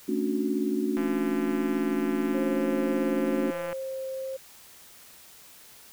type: chord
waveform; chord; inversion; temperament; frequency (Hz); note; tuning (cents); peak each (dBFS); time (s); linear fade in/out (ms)
sine; D major seventh; second; just; 220.2 / 275.3 / 293.7 / 367.1; A3 / C#4 / D4 / F#4; +2 / -12 / 0 / -14; -30; 0.08-3.51; 10
type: click train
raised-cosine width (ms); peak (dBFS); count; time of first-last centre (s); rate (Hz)
0.5; -23; 470; 0.97-3.729; 170
type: tone with vibrato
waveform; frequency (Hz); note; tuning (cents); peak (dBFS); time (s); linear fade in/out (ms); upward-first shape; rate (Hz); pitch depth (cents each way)
sine; 531; C5; +25; -31; 2.34-4.37; 10; triangle; 1; 9
effects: white hiss -51 dBFS RMS until 5.92 s